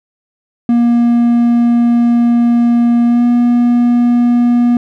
triangle tone with pitch glide, 237.1 to 240.7 Hz, A#3 to B3, +30 to -44 cents, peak -5 dBFS, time 0.69-4.77 s, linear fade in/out 2 ms, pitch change +26 cents, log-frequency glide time 3.06-3.24 s, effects none

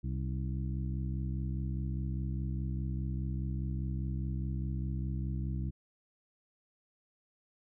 harmonic tone with a mistuned harmonic, 64.9 Hz, C2, 13 cents flat, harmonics 1 / 2 / 3 / 4 / 5, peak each -35 / -36 / -41 / -50 / -48 dBFS, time 0.03-5.71 s, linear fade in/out 20 ms, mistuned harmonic 4, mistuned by +71 cents, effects none

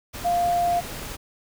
sine tone in noise, 699 Hz, F5, 1 cent sharp, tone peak -19 dBFS, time 0.24-0.81 s, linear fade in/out 20 ms, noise pink, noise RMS -35 dBFS, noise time 0.13-1.17 s, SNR +13 dB, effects none

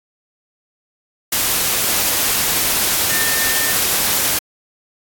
sine tone in noise, 1806 Hz, A6, 45 cents sharp, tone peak -23 dBFS, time 3.1-3.73 s, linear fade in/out 5 ms, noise white, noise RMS -17 dBFS, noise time 1.32-4.39 s, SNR -9 dB, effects AAC 64 kbps

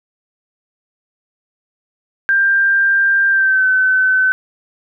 sine tone with pitch glide, 1588 to 1520.7 Hz, G6 to F#6, +22 to +47 cents, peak -10 dBFS, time 2.29-4.32 s, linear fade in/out 0 ms, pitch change -75 cents, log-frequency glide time 3.29-3.66 s, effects none

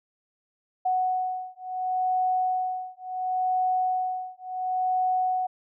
sine beating tone pair, 740 / 740.71 Hz, F#5 / F#5, 0 / +2 cents, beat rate 0.71 Hz, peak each -27 dBFS, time 0.85-5.47 s, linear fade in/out 10 ms, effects none

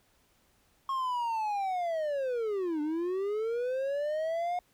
triangle linear two-way sweep, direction down then up, 1087 to 293.7 to 722 Hz, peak -27 dBFS, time 0.89-4.59 s, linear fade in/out 2 ms, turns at 2.81 s, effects pink hiss -68 dBFS RMS until 4.73 s

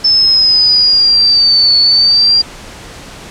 sine linear two-way sweep, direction down then up, 5274 to 4435 to 4787 Hz, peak -5 dBFS, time 0.04-2.42 s, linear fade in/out 10 ms, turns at 1.78 s, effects pink hiss -31 dBFS RMS until 3.3 s + low-pass 8000 Hz 12 dB/octave

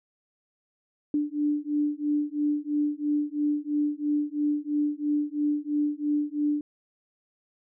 sine beating tone pair, 293.7 / 296.7 Hz, D4 / D4, 0 / +18 cents, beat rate 3 Hz, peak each -27 dBFS, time 1.14-6.61 s, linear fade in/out 2 ms, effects none

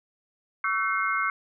sine tone cluster, 1128 / 1327 / 1523 / 2142 Hz, C#6 / E6 / F#6 / C7, +30 / +11 / +50 / +40 cents, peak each -29 dBFS, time 0.64-1.3 s, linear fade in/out 2 ms, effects none

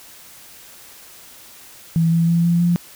sine tone with pitch steps, 164.81 / 166.92 / 169.05 / 171.21 / 173.4 Hz, E3 / E3 / E3 / F3 / F3, 0 / +22 / +44 / -34 / -12 cents, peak -13 dBFS, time 1.96-2.76 s, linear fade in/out 0 ms, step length 160 ms, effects white hiss -43 dBFS RMS until 2.95 s

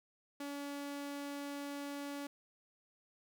sawtooth tone, 284.4 Hz, C#4, 45 cents sharp, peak -37 dBFS, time 0.4-2.27 s, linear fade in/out 5 ms, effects none

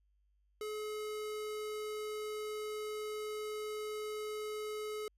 square tone, 426.1 Hz, G#4, 44 cents sharp, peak -39 dBFS, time 0.61-5.08 s, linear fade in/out 2 ms, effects added 50 Hz sine -70 dBFS peak until 5.17 s + resampled to 32000 Hz

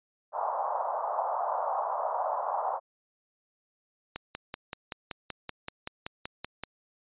pink band-pass noise, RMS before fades -31 dBFS, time 0.32-2.8 s, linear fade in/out 50 ms, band 610 to 1100 Hz, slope 48 dB/octave
click train, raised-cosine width 0.2 ms, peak -17 dBFS, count 14, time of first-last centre 4.16-6.636 s, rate 5.25 Hz
effects resampled to 8000 Hz

